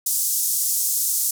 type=band-pass noise; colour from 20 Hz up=white; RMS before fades=-22 dBFS; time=0.06-1.31 s; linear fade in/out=5 ms; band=5900 to 15000 Hz; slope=24 dB/octave; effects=none